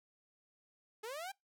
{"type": "linear sweep", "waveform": "sawtooth", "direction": "up", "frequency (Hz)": [413.1, 810], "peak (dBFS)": -38, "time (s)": [1.03, 1.32], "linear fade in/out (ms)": 10, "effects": ["noise-tail reverb RT60 0.2 s tail -26 dB re dry"]}